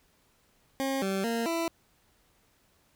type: tone with pitch steps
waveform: 20% pulse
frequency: 269.8 / 193.4 / 231.1 / 332.7 Hz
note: C#4 / G3 / A#3 / E4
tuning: -47 / -23 / -15 / +16 cents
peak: -23 dBFS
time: 0.8-1.68 s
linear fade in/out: 0 ms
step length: 220 ms
effects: pink hiss -67 dBFS RMS until 2.95 s